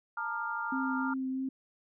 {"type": "chord", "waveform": "sine", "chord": "Bb major seventh", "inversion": "third", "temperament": "equal with one note detuned", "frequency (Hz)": [880, 932.3, 1203.5, 1396.9], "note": ["A5", "Bb5", "D6", "F6"], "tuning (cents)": [0, 0, 42, 0], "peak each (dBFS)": [-41, -38, -40, -35], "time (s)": [0.17, 1.14], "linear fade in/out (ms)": 5}
{"type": "tone with vibrato", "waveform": "sine", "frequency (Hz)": 262.9, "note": "C4", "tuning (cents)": 8, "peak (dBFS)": -31, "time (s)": [0.72, 1.49], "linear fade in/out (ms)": 5, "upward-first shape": "triangle", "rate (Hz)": 3.1, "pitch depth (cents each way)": 17}
{"effects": []}